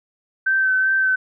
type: tone with vibrato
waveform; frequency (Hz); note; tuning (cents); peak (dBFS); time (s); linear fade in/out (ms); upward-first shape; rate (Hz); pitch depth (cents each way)
sine; 1541; G6; -30; -15; 0.46-1.16; 10; sine; 2.6; 21
effects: none